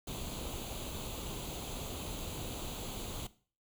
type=noise with comb filter; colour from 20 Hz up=pink; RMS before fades=-41 dBFS; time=0.07-3.27 s; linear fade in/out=5 ms; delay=0.28 ms; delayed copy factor=+0.7; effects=noise-tail reverb RT60 0.4 s tail -17 dB re dry